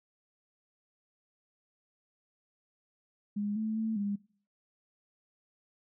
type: tone with pitch steps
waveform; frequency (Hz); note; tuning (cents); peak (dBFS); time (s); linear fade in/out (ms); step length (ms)
sine; 205.9 / 218.3 / 221.6 / 202.6; G#3 / A3 / A3 / G#3; -15 / -13 / +13 / -43; -30; 3.36-4.16; 10; 200
effects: noise-tail reverb RT60 0.5 s tail -22 dB re dry